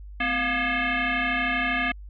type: tone with frequency modulation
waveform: sine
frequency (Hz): 223.2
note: A3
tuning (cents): +25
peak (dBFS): -22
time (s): 0.2-1.92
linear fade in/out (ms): 5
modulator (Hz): 479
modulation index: 5.3
effects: added 50 Hz sine -38 dBFS peak until 2.09 s